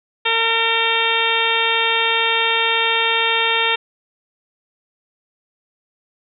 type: harmonic tone with a mistuned harmonic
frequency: 455.5 Hz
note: A#4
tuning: 40 cents flat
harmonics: 1 / 2 / 3 / 4 / 5 / 6 / 7 / 8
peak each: -25 / -23 / -25 / -24 / -23 / -22 / -23 / -23 dBFS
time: 0.25-3.76 s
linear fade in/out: 10 ms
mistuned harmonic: 5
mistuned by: +17 cents
effects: none